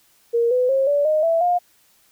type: tone with pitch steps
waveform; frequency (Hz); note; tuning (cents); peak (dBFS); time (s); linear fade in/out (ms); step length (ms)
sine; 468 / 501.6 / 537.6 / 576.2 / 617.5 / 661.9 / 709.4; A#4 / B4 / C5 / D5 / D#5 / E5 / F5; +7 / +27 / +47 / -33 / -13 / +7 / +27; -15; 0.33-1.59; 20; 180
effects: white hiss -58 dBFS RMS until 2.11 s